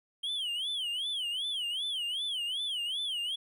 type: tone with vibrato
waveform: triangle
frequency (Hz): 3140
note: G7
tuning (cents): +2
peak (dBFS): -30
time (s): 0.23-3.36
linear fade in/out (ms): 10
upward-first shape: sine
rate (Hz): 2.6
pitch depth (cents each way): 200
effects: none